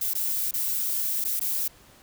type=noise with dropouts; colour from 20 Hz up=violet; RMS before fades=-27 dBFS; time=0.01-1.68 s; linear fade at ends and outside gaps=5 ms; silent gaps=0.136-0.15 / 0.511-0.537 / 1.242-1.249 / 1.396-1.41 s; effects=pink hiss -54 dBFS RMS until 2.02 s